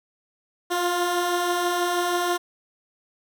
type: beating tone pair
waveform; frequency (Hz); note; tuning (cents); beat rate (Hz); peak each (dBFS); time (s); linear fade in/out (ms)
15% pulse; 346.7 / 352.9; F4 / F4; -13 / +18; 6.2; -25 / -16; 0.7-2.38; 20
effects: none